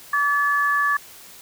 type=tone pair together; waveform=sine; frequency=1149.3 / 1722 Hz; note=D6 / A6; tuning=-38 / -38 cents; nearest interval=perfect fifth; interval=700 cents; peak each=-20 dBFS; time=0.13-0.97 s; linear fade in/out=5 ms; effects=white hiss -44 dBFS RMS until 1.41 s